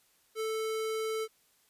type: tone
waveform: square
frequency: 440 Hz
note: A4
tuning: in tune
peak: -32 dBFS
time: 0.35-1.28 s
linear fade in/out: 50 ms
effects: white hiss -68 dBFS RMS until 1.69 s + resampled to 32000 Hz